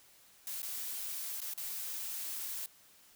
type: noise with dropouts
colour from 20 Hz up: blue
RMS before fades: -40 dBFS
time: 0.47-2.66 s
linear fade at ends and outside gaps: 1 ms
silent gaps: 0.62-0.629 / 1.405-1.416 / 1.537-1.577 s
effects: white hiss -62 dBFS RMS until 3.15 s